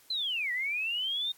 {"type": "linear two-way sweep", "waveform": "sine", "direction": "down then up", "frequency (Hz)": [4135, 1901, 3700], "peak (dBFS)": -29, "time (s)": [0.1, 1.32], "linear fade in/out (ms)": 5, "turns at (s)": 0.52, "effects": ["white hiss -60 dBFS RMS until 1.37 s", "AAC 64 kbps"]}